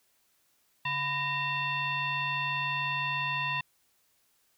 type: tone with frequency modulation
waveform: sine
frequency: 1852 Hz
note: A#6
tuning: 12 cents flat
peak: -28 dBFS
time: 0.85-3.61 s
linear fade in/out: 5 ms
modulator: 855 Hz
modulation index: 1.6
effects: white hiss -70 dBFS RMS until 4.57 s